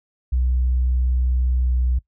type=tone with pitch glide; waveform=sine; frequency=62.7 to 62.23 Hz; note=B1 to B1; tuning=+27 to +14 cents; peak=-15 dBFS; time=0.32-1.99 s; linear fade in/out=10 ms; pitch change=-13 cents; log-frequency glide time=1.61-1.7 s; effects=noise-tail reverb RT60 0.1 s tail -20 dB re dry + tanh soft clip ceiling -13 dBFS